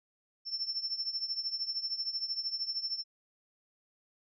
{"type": "tone with tremolo", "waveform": "sine", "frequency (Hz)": 5370, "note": "E8", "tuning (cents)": 31, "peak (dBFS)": -29, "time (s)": [0.45, 3.04], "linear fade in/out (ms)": 50, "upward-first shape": "triangle", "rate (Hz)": 13, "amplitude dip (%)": 85, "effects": []}